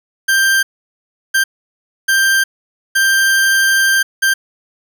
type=tone bursts at uneven times; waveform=40% pulse; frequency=1578 Hz; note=G6; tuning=11 cents sharp; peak=-9 dBFS; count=5; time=0.28-0.63 / 1.34-1.44 / 2.08-2.44 / 2.95-4.03 / 4.22-4.34 s; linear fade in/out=10 ms; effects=8-bit